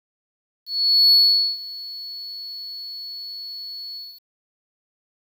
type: tone with ADSR envelope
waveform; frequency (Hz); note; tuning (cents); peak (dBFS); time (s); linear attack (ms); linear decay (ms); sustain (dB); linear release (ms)
sine; 4399; C#8; -14; -8; 0.66-4.22; 460; 450; -23; 250
effects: tanh soft clip ceiling -9 dBFS + 8-bit